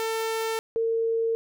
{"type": "tone pair in turn", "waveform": ["sawtooth", "sine"], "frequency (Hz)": [447.6, 454.9], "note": ["A4", "A#4"], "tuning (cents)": [30, -42], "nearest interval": "unison", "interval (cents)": 28, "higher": "second", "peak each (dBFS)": -22, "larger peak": "neither", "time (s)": [[0, 0.59], [0.76, 1.35]], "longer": "neither", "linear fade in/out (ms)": 0, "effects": []}